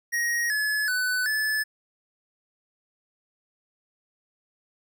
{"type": "tone with pitch steps", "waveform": "square", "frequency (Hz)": [1883, 1709, 1499, 1732], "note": ["A#6", "G#6", "F#6", "A6"], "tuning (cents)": [17, 49, 22, -28], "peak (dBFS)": -24, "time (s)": [0.12, 1.64], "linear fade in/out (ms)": 20, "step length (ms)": 380, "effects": []}